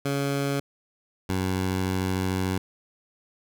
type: tone pair in turn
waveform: 15% pulse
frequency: 140 / 93.44 Hz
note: C#3 / F#2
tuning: +18 / +18 cents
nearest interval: perfect fifth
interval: 700 cents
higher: first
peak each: -18 dBFS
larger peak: neither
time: 0.05-0.6 / 1.29-2.58 s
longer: second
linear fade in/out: 5 ms
effects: none